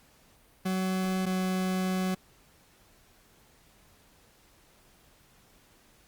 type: tone pair in turn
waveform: 40% pulse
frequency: 187.3 / 186.22 Hz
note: F#3 / F#3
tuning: +21 / +11 cents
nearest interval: unison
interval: 10 cents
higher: first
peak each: -26 dBFS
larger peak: neither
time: 0.65-1.26 / 1.26-2.15 s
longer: second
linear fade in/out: 10 ms
effects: pink hiss -61 dBFS RMS until 6.07 s + Opus 48 kbps